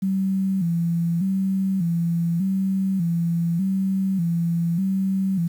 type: tone with vibrato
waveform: sine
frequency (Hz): 180.1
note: F#3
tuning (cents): -46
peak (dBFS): -19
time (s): 0.02-5.48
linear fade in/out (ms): 10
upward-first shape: square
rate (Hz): 0.84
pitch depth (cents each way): 110
effects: 8-bit